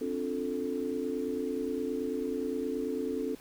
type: chord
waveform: sine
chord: D minor seventh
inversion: third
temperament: just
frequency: 264.3 / 293.7 / 352.4 / 440.5 Hz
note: C4 / D4 / F4 / A4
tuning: +18 / 0 / +16 / +2 cents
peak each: -35 / -37 / -39 / -34 dBFS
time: 0.01-3.35 s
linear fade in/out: 5 ms
effects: pink hiss -54 dBFS RMS until 3.4 s